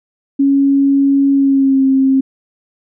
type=tone with pitch glide; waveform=sine; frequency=276.8 to 267.2 Hz; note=C#4 to C4; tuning=-2 to +36 cents; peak=-8 dBFS; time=0.39-2.21 s; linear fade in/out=10 ms; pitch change=-62 cents; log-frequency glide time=1.33-1.85 s; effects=none